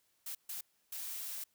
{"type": "noise bursts at uneven times", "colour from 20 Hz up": "blue", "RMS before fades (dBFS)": -42, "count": 3, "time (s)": [[0.26, 0.35], [0.49, 0.61], [0.92, 1.44]], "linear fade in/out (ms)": 5, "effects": ["white hiss -75 dBFS RMS until 1.54 s"]}